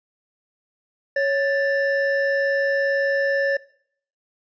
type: tone pair together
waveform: triangle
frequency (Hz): 554.4 / 1761.3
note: C#5 / A6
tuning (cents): 0 / +1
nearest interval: octave + minor sixth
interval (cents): 2001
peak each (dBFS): -18 / -21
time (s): 1.16-3.57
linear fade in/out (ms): 5
effects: noise-tail reverb RT60 0.6 s tail -20 dB re dry + resampled to 16000 Hz